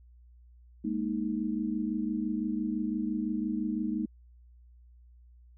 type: chord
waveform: sine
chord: Ab suspended second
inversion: none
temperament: just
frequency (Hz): 207.7 / 233.6 / 311.5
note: Ab3 / Bb3 / Eb4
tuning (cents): 0 / +4 / +2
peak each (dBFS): -33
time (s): 0.84-4.06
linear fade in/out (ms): 10
effects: added 60 Hz sine -53 dBFS peak until 5.57 s